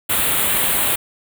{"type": "band-stop noise", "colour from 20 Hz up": "white", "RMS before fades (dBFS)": -18, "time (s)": [0.09, 0.96], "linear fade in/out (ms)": 10, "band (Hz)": [3800, 8100], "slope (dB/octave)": 48, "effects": []}